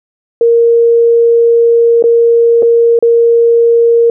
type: tone with dropouts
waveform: sine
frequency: 466.2 Hz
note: A#4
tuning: in tune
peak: -4 dBFS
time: 0.41-4.1 s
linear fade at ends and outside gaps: 2 ms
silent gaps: 2.025-2.039 / 2.624-2.629 / 2.99-3.025 s
effects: none